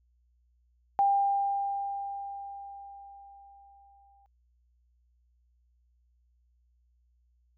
sine tone with exponential decay, 797 Hz, G5, 28 cents sharp, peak -20 dBFS, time 0.99-4.26 s, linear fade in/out 0 ms, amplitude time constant 710 ms, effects added 60 Hz sine -65 dBFS peak until 7.57 s

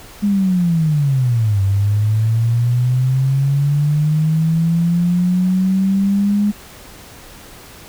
sine linear two-way sweep, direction down then up, 207.7 to 96.6 to 207.7 Hz, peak -12 dBFS, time 0.22-6.52 s, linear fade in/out 20 ms, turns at 1.62 s, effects pink hiss -39 dBFS RMS until 7.88 s

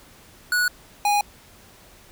square tone pair in turn, 1466 / 822.8 Hz, F#6 / G#5, -16 / -16 cents, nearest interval minor seventh, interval 1000 cents, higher first, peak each -19 / -18 dBFS, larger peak second, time 0.52-0.68 / 1.05-1.21 s, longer neither, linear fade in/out 2 ms, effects pink hiss -50 dBFS RMS until 2.11 s

